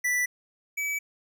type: tone pair in turn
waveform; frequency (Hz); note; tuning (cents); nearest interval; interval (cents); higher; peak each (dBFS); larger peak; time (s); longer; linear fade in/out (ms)
square; 1974 / 2291; B6 / D7; -1 / -44; minor third; 257; second; -24 / -28; first; 0.04-0.26 / 0.77-0.99; neither; 10
effects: none